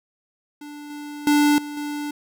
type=tone with level steps; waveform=square; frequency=293.7 Hz; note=D4; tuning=in tune; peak=-36 / -33 / -15 / -31 / -27 dBFS; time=0.61-2.11 s; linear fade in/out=5 ms; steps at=0.9 / 1.27 / 1.58 / 1.77 s; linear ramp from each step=2 ms; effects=none